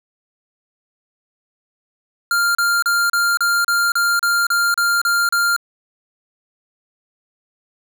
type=tone bursts; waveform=square; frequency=1396.9 Hz; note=F6; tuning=in tune; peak=-15 dBFS; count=12; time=2.31-5.564 s; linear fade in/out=2 ms; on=240 ms; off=34 ms; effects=none